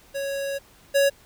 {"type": "tone pair in turn", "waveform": "square", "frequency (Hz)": [554, 557.5], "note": ["C#5", "C#5"], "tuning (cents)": [-1, 10], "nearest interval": "unison", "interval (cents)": 11, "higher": "second", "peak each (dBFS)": [-27, -17], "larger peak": "second", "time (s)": [[0.14, 0.59], [0.94, 1.1]], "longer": "first", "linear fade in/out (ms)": 20, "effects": ["pink hiss -54 dBFS RMS until 1.25 s"]}